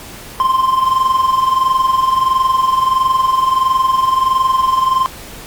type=tone with amplitude modulation; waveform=triangle; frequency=1046.5 Hz; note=C6; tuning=in tune; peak=-6 dBFS; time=0.4-5.06 s; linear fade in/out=0 ms; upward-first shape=sine; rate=21.5 Hz; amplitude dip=65%; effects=pink hiss -33 dBFS RMS until 5.46 s + Opus 48 kbps

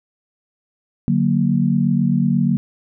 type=chord; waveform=sine; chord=D augmented; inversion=none; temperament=equal; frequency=146.83 / 185 / 233.1 Hz; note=D3 / F#3 / A#3; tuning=0 / 0 / 0 cents; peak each=-19 / -18 / -18 dBFS; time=1.08-2.57 s; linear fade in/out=0 ms; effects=none

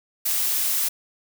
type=noise; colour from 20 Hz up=blue; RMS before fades=-23 dBFS; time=0.25-0.89 s; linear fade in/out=10 ms; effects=none

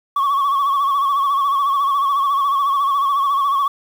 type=tone with vibrato; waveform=sine; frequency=1115 Hz; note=C#6; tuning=10 cents sharp; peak=-12 dBFS; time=0.16-3.68 s; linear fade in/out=5 ms; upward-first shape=sine; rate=14 Hz; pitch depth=62 cents each way; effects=tanh soft clip ceiling -13 dBFS + 7-bit

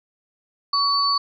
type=tone pair together; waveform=sine; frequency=1125 / 4496 Hz; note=C#6 / C#8; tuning=+25 / +24 cents; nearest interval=2 octaves; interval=2399 cents; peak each=-20 dBFS; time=0.73-1.18 s; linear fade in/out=5 ms; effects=none

